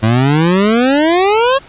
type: exponential sweep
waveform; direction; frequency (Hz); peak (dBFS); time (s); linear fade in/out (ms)
25% pulse; up; 106.9 to 558; -5; 0.02-1.59; 20
effects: pink hiss -39 dBFS RMS until 1.68 s + resampled to 8000 Hz